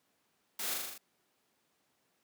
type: noise with echo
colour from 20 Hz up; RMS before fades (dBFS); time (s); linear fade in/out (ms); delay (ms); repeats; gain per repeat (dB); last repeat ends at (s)
white; -38; 0.59-0.74; 5; 40; 6; -2; 0.98
effects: pink hiss -75 dBFS RMS until 2.23 s + high-pass 200 Hz 12 dB/octave